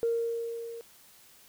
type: tone with level ramp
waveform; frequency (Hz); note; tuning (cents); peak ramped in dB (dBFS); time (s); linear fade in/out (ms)
sine; 463.8; A#4; -9; -23 to -39; 0.03-0.81; 0
effects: tanh soft clip ceiling -19 dBFS + white hiss -57 dBFS RMS until 1.48 s